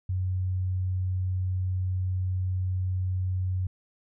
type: tone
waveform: sine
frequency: 92.5 Hz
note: F#2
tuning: in tune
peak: -25 dBFS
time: 0.09-3.67 s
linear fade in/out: 5 ms
effects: none